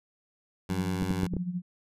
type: tone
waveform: 15% pulse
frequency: 94.1 Hz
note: F#2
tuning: 30 cents sharp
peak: -24 dBFS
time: 0.69-1.27 s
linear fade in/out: 5 ms
type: tone with tremolo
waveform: sine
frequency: 178.5 Hz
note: F3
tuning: 38 cents sharp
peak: -27 dBFS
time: 0.7-1.62 s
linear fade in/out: 20 ms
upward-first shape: sine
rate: 13 Hz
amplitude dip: 70%
type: clicks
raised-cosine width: 3 ms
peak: -18 dBFS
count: 5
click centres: 1.024 / 1.109 / 1.233 / 1.337 / 1.367 s
effects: resampled to 32000 Hz